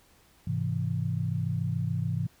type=chord; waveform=sine; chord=Ab augmented; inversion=none; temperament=equal; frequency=103.83 / 130.81 / 164.81 Hz; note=Ab2 / C3 / E3; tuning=0 / 0 / 0 cents; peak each=-31 dBFS; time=0.47-2.27 s; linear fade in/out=5 ms; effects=pink hiss -61 dBFS RMS until 2.4 s